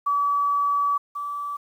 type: tone pair in turn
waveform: sine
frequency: 1145 / 1155 Hz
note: D6 / D6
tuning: -44 / -29 cents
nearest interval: unison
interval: 15 cents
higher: second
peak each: -19 / -27 dBFS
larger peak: first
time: 0.06-0.98 / 1.15-1.57 s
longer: first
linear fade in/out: 10 ms
effects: 9-bit